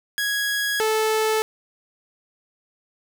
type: tone pair in turn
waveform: sawtooth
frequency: 1661.2 / 436.8 Hz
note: G#6 / A4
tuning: 0 / -13 cents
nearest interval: octave + major seventh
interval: 2313 cents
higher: first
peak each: -18 / -15 dBFS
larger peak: second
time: 0.18-0.8 / 0.8-1.42 s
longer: neither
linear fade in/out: 0 ms
effects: none